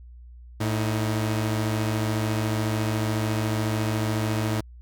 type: tone pair together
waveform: sawtooth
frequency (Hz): 110 / 316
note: A2 / D#4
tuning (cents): 0 / +27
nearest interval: octave + tritone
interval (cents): 1827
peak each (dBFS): -20 / -27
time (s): 0.6-4.61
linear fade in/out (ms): 10
effects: added 60 Hz sine -42 dBFS peak until 4.81 s